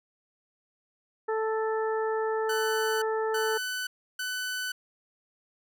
harmonic tone, 440 Hz, A4, in tune, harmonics 1 / 2 / 3 / 4, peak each -27 / -33 / -37 / -39 dBFS, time 1.28-3.58 s, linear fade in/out 10 ms
sawtooth tone bursts, 1500 Hz, F#6, 23 cents sharp, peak -27 dBFS, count 3, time 2.49-4.72 s, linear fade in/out 5 ms, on 530 ms, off 320 ms
effects none

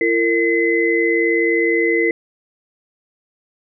sine tone cluster, 338.9 / 458 / 2036 Hz, E4 / A#4 / C7, +48 / -31 / -48 cents, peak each -18 dBFS, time 0.01-2.11 s, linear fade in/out 2 ms, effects none

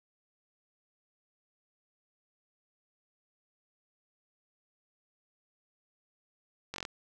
slowing click train, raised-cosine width 0.2 ms, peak -20 dBFS, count 6, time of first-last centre 6.74-6.851 s, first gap 21 ms, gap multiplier 1.03, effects none

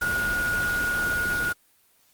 sine tone in noise, 1443 Hz, F#6, 44 cents flat, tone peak -23 dBFS, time 0.01-1.53 s, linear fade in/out 10 ms, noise pink, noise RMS -32 dBFS, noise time 0.01-1.53 s, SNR +6 dB, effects white hiss -62 dBFS RMS until 2.13 s + Opus 24 kbps

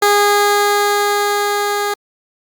15% pulse tone with level ramp, 410 Hz, G#4, 22 cents flat, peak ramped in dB -3 to -10 dBFS, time 0.02-1.94 s, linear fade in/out 5 ms, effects Opus 48 kbps

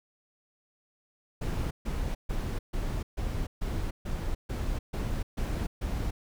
brown noise bursts, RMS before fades -31 dBFS, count 11, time 1.41-6.11 s, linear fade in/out 10 ms, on 300 ms, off 140 ms, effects none

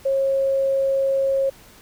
sine tone, 542 Hz, C#5, 39 cents flat, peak -17 dBFS, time 0.05-1.5 s, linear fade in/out 10 ms, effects pink hiss -48 dBFS RMS until 1.81 s

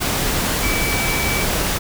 sine tone in noise, 2300 Hz, D7, 37 cents flat, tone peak -23 dBFS, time 0.62-1.45 s, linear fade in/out 20 ms, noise pink, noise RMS -20 dBFS, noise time 0-1.79 s, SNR -6 dB, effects none

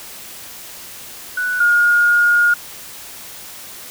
sine tone pair in turn, 1480 / 1427.3 Hz, F#6 / F6, 0 / +37 cents, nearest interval minor second, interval 63 cents, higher first, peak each -17 / -10 dBFS, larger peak second, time 1.37-1.6 / 1.6-2.54 s, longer second, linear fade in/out 5 ms, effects white hiss -35 dBFS RMS until 3.9 s

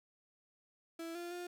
35% pulse tone with pitch steps, 331 / 346.8 / 353.3 Hz, E4 / F4 / F4, +7 / -12 / +20 cents, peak -40 dBFS, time 0.99-1.47 s, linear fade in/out 5 ms, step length 160 ms, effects none

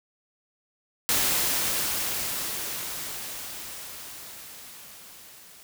white noise with level ramp, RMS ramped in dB -23 to -50 dBFS, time 1.09-5.63 s, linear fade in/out 0 ms, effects none

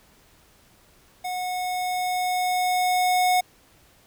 square tone with level ramp, 730 Hz, F#5, 24 cents flat, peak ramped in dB -28 to -18 dBFS, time 1.24-3.41 s, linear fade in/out 10 ms, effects pink hiss -57 dBFS RMS until 4.06 s

